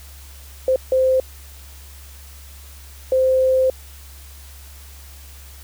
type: tone bursts at uneven times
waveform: sine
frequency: 520 Hz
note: C5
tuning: 11 cents flat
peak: -13 dBFS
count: 3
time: 0.68-0.76 / 0.92-1.2 / 3.12-3.7 s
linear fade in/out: 2 ms
effects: added 69 Hz sine -39 dBFS peak until 5.63 s + white hiss -45 dBFS RMS until 5.63 s